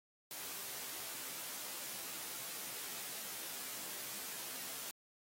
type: noise with comb filter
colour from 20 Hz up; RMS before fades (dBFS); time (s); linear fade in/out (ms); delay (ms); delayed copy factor
white; -45; 0.31-4.91; 0; 15; +0.7
effects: high-pass 150 Hz 12 dB/octave + AAC 48 kbps